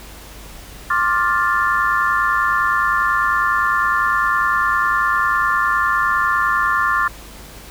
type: chord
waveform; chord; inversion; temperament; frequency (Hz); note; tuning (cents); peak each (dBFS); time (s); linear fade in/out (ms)
sine; D minor seventh; third; equal with one note detuned; 1064.8 / 1174.7 / 1396.9 / 1760; C6 / D6 / F6 / A6; +30 / 0 / 0 / 0; -20; 0.9-7.08; 5
effects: added 50 Hz sine -39 dBFS peak until 7.7 s + pink hiss -39 dBFS RMS until 7.7 s